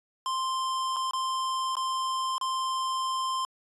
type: tone with dropouts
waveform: square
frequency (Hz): 1046.5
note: C6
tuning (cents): 0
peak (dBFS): -28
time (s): 0.26-3.45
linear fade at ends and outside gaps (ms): 1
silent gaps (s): 0.962-0.966 / 1.11-1.134 / 1.754-1.768 / 2.381-2.412
effects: resampled to 24000 Hz